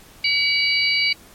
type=tone cluster; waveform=sine; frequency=2274 / 2897 / 3980 / 4617 Hz; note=C#7 / F#7 / B7 / D8; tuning=+44 / -37 / +13 / -30 cents; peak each=-19 / -26 / -26 / -21 dBFS; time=0.24-1.13 s; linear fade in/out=5 ms; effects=pink hiss -47 dBFS RMS until 1.34 s + MP3 64 kbps